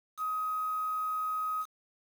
sine tone with quantisation, 1261 Hz, D#6, 23 cents sharp, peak -30 dBFS, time 0.17-1.66 s, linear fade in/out 50 ms, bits 8, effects none

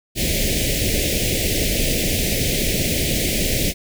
pink band-stop noise, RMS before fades -20 dBFS, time 0.15-3.74 s, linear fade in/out 50 ms, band 630 to 2000 Hz, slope 48 dB/octave, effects none

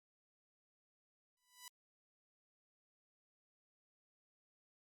5% pulse tone with exponential growth, 990 Hz, B5, 4 cents sharp, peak -36 dBFS, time 1.37-1.68 s, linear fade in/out 2 ms, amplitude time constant 66 ms, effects Opus 48 kbps

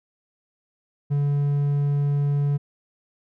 triangle tone, 143.3 Hz, D3, 42 cents flat, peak -17 dBFS, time 1.1-2.58 s, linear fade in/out 20 ms, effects none

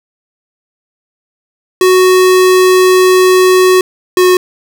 square tone pair in turn, 370 / 365.1 Hz, F#4 / F#4, 0 / -23 cents, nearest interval unison, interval 23 cents, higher first, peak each -5 dBFS, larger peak neither, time 1.81-3.81 / 4.17-4.37 s, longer first, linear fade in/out 2 ms, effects none

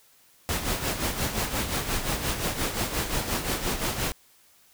pink noise with tremolo, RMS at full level -26 dBFS, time 0.49-4.12 s, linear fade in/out 0 ms, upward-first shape sine, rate 5.7 Hz, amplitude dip 60%, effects white hiss -59 dBFS RMS until 4.73 s

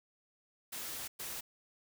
white noise bursts at uneven times, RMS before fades -42 dBFS, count 2, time 0.72-1.08 / 1.19-1.41 s, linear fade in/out 10 ms, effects none

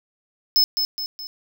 square tone with echo, 5210 Hz, E8, 21 cents flat, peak -14 dBFS, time 0.56-0.64 s, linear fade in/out 0 ms, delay 210 ms, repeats 3, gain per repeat -6 dB, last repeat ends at 1.27 s, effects none

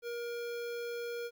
square tone with notch filter, 473.8 Hz, A#4, 28 cents sharp, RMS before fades -39 dBFS, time 0.02-1.31 s, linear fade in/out 50 ms, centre 8400 Hz, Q 1.4, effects 12-bit

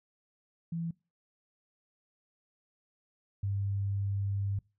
sine tone pair in turn, 167.1 / 99.36 Hz, E3 / G2, +24 / +24 cents, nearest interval major sixth, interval 900 cents, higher first, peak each -32 / -29 dBFS, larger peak second, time 0.72-0.91 / 3.43-4.59 s, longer second, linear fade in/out 5 ms, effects noise-tail reverb RT60 0.3 s tail -24 dB re dry

